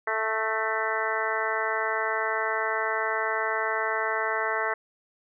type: harmonic tone with a mistuned harmonic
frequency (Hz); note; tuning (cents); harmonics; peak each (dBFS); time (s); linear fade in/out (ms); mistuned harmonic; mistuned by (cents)
220; A3; 0; 2 / 3 / 4 / 5 / 6 / 7 / 8 / 9; -33 / -33 / -33 / -33 / -33 / -33 / -33 / -33; 0.07-4.74; 5; 8; +27
effects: none